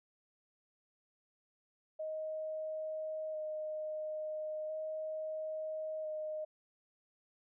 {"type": "tone with vibrato", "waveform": "sine", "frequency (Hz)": 622, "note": "D#5", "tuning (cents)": -1, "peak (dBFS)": -37, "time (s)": [1.99, 6.45], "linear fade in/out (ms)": 10, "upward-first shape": "square", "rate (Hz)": 0.37, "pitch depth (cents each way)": 11, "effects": []}